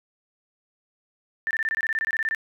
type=tone bursts; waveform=sine; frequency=1782 Hz; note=A6; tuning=22 cents sharp; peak=-22 dBFS; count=15; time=1.47-2.348 s; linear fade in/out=0 ms; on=38 ms; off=22 ms; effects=none